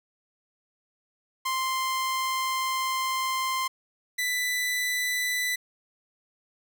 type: tone pair in turn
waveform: sawtooth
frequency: 1046.5 / 1988.7 Hz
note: C6 / B6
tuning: 0 / +12 cents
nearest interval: major seventh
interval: 1112 cents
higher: second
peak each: -22 dBFS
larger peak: neither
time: 1.45-3.68 / 4.18-5.56 s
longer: first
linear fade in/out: 10 ms
effects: none